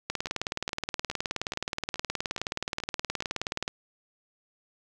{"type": "two click trains", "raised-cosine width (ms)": 0.2, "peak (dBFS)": [-12, -24], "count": [69, 8], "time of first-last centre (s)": [[0.1, 3.679], [0.27, 3.224]], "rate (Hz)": [19, 2.37], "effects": []}